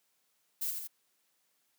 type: noise with echo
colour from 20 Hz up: violet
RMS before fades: -34 dBFS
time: 0.61-0.71 s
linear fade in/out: 10 ms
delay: 83 ms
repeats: 2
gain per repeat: -4 dB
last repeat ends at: 0.876 s
effects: white hiss -75 dBFS RMS until 1.78 s + high-pass 150 Hz 12 dB/octave